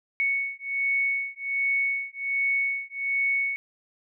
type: beating tone pair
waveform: sine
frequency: 2217 / 2218.3 Hz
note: C#7 / C#7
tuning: 0 / +1 cents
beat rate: 1.3 Hz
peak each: -27 dBFS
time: 0.2-3.56 s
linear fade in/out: 0 ms
effects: none